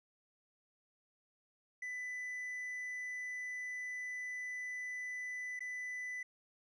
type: tone with dropouts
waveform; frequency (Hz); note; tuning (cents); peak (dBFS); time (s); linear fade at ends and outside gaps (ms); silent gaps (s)
triangle; 1995; B6; +17; -38; 1.82-6.23; 5; 5.593-5.605
effects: resampled to 22050 Hz